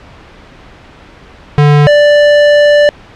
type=tone pair in turn; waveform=square; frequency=146.83 / 587.3 Hz; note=D3 / D5; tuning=0 / 0 cents; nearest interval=2 octaves; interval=2400 cents; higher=second; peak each=-4 dBFS; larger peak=neither; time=1.58-1.87 / 1.87-2.89 s; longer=second; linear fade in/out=0 ms; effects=pink hiss -36 dBFS RMS until 3.15 s + low-pass 3000 Hz 12 dB/octave